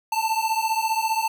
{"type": "beating tone pair", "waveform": "square", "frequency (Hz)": [880, 895], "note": ["A5", "A5"], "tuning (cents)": [0, 29], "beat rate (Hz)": 15, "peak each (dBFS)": [-25, -25], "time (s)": [0.12, 1.28], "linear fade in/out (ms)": 5, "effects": []}